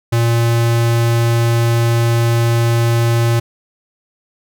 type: tone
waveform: square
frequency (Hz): 116.8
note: A#2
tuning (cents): +4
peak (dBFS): -12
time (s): 0.12-3.4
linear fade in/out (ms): 10
effects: none